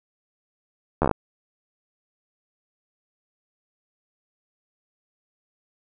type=slowing click train; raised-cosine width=1 ms; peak=-6 dBFS; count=7; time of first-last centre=1.02-1.113 s; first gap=12 ms; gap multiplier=1.1; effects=none